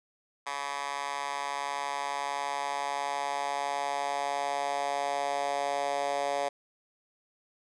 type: tone with high-pass filter sweep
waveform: 10% pulse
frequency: 141.5 Hz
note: C#3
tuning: 36 cents sharp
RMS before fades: -32 dBFS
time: 0.46-6.49 s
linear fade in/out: 10 ms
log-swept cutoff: 1100 to 620 Hz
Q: 2.6
effects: resampled to 22050 Hz